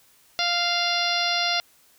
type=harmonic tone; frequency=697 Hz; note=F5; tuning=4 cents flat; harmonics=1 / 2 / 3 / 4 / 5 / 6 / 7 / 8; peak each=-28 / -30 / -30 / -30 / -29 / -29 / -29 / -33 dBFS; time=0.39-1.6 s; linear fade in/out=0 ms; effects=white hiss -58 dBFS RMS until 1.98 s